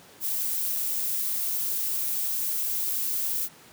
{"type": "noise", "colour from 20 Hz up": "violet", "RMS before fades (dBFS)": -28, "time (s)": [0.2, 3.49], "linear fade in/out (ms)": 50, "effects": ["pink hiss -51 dBFS RMS until 3.72 s", "high-pass 150 Hz 12 dB/octave"]}